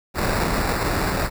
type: noise with sample-and-hold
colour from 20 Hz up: pink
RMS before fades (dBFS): -22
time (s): 0.14-1.3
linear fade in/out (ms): 50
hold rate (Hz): 3150
effects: none